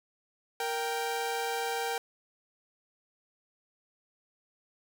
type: tone pair together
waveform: sawtooth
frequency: 466.2 / 784.1 Hz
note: A#4 / G5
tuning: 0 / 0 cents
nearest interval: major sixth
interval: 900 cents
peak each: -30 / -29 dBFS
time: 0.6-1.98 s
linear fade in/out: 2 ms
effects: none